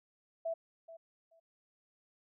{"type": "tone with echo", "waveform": "sine", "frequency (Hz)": 659.3, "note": "E5", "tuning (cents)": 0, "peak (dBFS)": -33, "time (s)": [0.45, 0.54], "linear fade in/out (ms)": 10, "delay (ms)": 430, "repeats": 2, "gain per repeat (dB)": -15, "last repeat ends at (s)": 1.4, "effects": []}